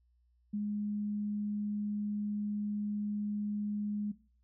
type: tone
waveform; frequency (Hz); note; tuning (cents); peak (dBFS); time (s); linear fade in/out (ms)
sine; 207.7; G#3; 0; -32; 0.53-4.12; 10
effects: noise-tail reverb RT60 0.4 s tail -18 dB re dry + added 60 Hz sine -67 dBFS peak until 4.43 s